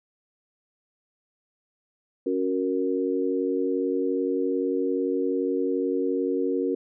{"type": "chord", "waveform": "sine", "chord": "F# major", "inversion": "second", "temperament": "equal with one note detuned", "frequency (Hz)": [277.2, 368.7, 466.2], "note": ["C#4", "F#4", "A#4"], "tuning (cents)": [0, -6, 0], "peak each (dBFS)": -27, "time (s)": [2.26, 6.75], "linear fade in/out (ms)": 5, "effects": []}